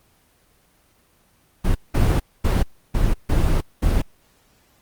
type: noise bursts at uneven times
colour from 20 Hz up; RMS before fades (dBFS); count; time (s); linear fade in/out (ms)
brown; -17; 6; 1.64-1.75 / 1.94-2.2 / 2.44-2.63 / 2.94-3.14 / 3.29-3.61 / 3.82-4.02; 10
effects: pink hiss -59 dBFS RMS until 4.81 s + Opus 24 kbps